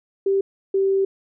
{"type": "tone pair in turn", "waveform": "sine", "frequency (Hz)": [391.2, 388.5], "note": ["G4", "G4"], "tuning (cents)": [-4, -16], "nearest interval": "unison", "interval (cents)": 12, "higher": "first", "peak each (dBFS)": -16, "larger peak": "neither", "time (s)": [[0.26, 0.41], [0.74, 1.05]], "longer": "second", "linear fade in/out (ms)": 5, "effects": []}